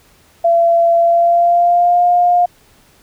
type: tone with pitch glide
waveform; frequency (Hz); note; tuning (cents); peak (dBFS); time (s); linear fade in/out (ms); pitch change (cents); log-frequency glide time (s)
sine; 678 to 707.6; E5 to F5; +49 to +23; -8; 0.44-2.46; 10; +74; 0.97-2.04
effects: pink hiss -50 dBFS RMS until 3.02 s